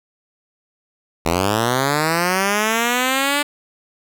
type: linear sweep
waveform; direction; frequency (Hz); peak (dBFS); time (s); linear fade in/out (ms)
5% pulse; up; 78.5 to 293.7; -5; 1.25-3.43; 10
effects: none